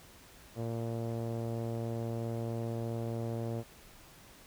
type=tone with low-pass filter; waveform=sawtooth; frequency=115.4 Hz; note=A#2; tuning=17 cents flat; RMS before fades=-36 dBFS; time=0.55-3.64 s; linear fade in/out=50 ms; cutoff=580 Hz; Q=1.9; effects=pink hiss -56 dBFS RMS until 4.46 s